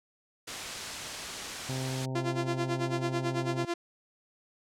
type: noise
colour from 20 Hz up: white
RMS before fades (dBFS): -36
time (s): 0.47-2.06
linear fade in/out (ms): 10
type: harmonic tone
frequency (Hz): 130.81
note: C3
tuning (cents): 0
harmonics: 1 / 2 / 3 / 4 / 5 / 6 / 7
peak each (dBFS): -33 / -39 / -43 / -45 / -47 / -49 / -50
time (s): 1.69-3.65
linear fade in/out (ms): 2
type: tone with tremolo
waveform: sawtooth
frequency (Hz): 343.8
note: F4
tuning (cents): -27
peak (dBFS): -24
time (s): 2.15-3.74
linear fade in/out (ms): 5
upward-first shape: sine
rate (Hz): 9.1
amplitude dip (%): 85
effects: low-pass 7000 Hz 12 dB/octave